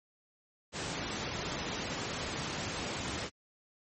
pink noise, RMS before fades -36 dBFS, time 0.72-3.3 s, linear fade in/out 50 ms, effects high-pass 80 Hz 12 dB/octave + MP3 32 kbps

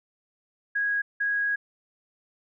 sine tone pair in turn, 1651 / 1651 Hz, G#6 / G#6, -11 / -11 cents, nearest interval unison, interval 0 cents, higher neither, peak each -23 dBFS, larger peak neither, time 0.75-1.02 / 1.2-1.56 s, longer second, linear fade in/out 10 ms, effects none

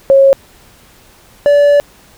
sine / triangle tone pair in turn, 545 / 577.4 Hz, C#5 / D5, -29 / -30 cents, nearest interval minor second, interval 99 cents, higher second, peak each -3 dBFS, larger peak neither, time 0.1-0.33 / 1.46-1.8 s, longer second, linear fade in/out 0 ms, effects pink hiss -44 dBFS RMS until 2.17 s

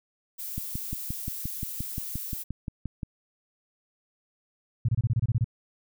violet noise, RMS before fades -36 dBFS, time 0.38-2.44 s, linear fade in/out 20 ms
click train, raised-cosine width 5 ms, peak -20 dBFS, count 15, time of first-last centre 0.58-3.032 s, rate 5.71 Hz
sine tone bursts, 115.5 Hz, A#2, 16 cents flat, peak -20 dBFS, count 10, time 4.85-5.444 s, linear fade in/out 5 ms, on 36 ms, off 26 ms
effects none

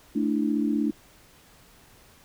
sine chord, A suspended fourth, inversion none, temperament equal, 220 / 293.7 / 329.6 Hz, A3 / D4 / E4, 0 / 0 / 0 cents, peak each -26 / -25 / -30 dBFS, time 0.15-0.91 s, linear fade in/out 10 ms, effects pink hiss -55 dBFS RMS until 2.24 s

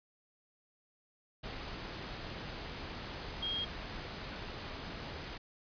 sine tone in noise, 3245 Hz, G#7, 41 cents flat, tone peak -34 dBFS, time 3.42-3.65 s, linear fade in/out 10 ms, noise pink, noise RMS -43 dBFS, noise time 1.43-5.38 s, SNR +6 dB, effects resampled to 11025 Hz

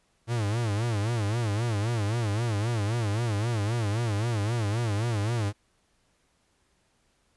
45% pulse tone with vibrato, 110.1 Hz, A2, 2 cents sharp, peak -25 dBFS, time 0.27-5.53 s, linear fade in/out 50 ms, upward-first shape sine, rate 3.8 Hz, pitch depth 160 cents each way, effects pink hiss -69 dBFS RMS until 7.36 s + resampled to 24000 Hz

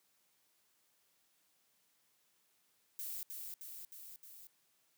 violet noise with echo, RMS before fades -43 dBFS, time 2.99-3.23 s, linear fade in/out 0 ms, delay 310 ms, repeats 4, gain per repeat -3 dB, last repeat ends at 4.47 s, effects white hiss -75 dBFS RMS until 4.97 s + high-pass 100 Hz 12 dB/octave

